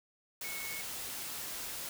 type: tone in noise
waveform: sine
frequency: 2200 Hz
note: C#7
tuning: 14 cents flat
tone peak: -42 dBFS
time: 0.44-0.81 s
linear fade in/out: 2 ms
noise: white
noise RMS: -41 dBFS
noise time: 0.41-1.89 s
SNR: -4 dB
effects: none